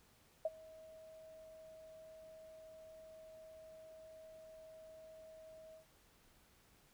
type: tone with ADSR envelope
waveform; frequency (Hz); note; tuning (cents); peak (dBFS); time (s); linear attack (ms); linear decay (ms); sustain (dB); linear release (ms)
sine; 637; D#5; +41; -31; 0.45-5.86; 4; 33; -23; 110
effects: pink hiss -69 dBFS RMS until 6.93 s